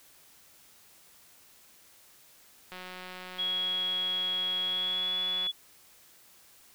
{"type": "click train", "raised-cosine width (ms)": 0.3, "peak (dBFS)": -27, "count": 504, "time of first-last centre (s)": [2.72, 5.469], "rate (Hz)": 183}
{"type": "tone with pitch glide", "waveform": "sine", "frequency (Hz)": [3322, 3404], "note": ["G#7", "G#7"], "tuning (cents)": [0, 42], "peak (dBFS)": -28, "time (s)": [3.38, 5.52], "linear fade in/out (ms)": 20, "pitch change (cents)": 42, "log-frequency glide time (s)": [4.62, 5.18]}
{"effects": ["white hiss -58 dBFS RMS until 6.74 s"]}